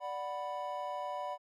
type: chord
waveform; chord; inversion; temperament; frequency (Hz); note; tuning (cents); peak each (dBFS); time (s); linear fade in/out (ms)
triangle; B minor; first; equal; 587.3 / 740 / 987.8; D5 / F#5 / B5; 0 / 0 / 0; -39 / -39 / -38; 0-1.38; 50
effects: none